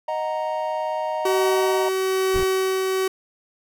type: chord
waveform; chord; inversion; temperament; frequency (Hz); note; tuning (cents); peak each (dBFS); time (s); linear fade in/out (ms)
triangle; D# minor; none; equal; 622.3 / 740 / 932.3; D#5 / F#5 / A#5; 0 / 0 / 0; -24 / -29 / -25; 0.08-1.89; 5
type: tone with tremolo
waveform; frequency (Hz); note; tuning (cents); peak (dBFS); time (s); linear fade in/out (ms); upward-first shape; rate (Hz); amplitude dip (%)
45% pulse; 378.9; F#4; +41; -18; 1.25-3.08; 5; triangle; 1.1; 30
type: noise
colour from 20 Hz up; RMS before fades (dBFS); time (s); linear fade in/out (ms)
brown; -28; 2.34-2.44; 5
effects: none